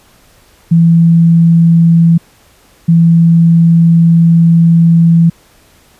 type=tone pair in turn; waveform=sine; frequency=167 / 167 Hz; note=E3 / E3; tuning=+23 / +23 cents; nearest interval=unison; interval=0 cents; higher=neither; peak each=-3 dBFS; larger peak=neither; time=0.71-2.18 / 2.88-5.3 s; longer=second; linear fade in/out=10 ms; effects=pink hiss -46 dBFS RMS until 5.99 s + resampled to 32000 Hz